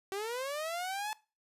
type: linear sweep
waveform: sawtooth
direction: up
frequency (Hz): 380 to 870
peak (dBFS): -31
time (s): 0.12-1.13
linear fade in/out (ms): 0
effects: noise-tail reverb RT60 0.3 s tail -20 dB re dry + resampled to 32000 Hz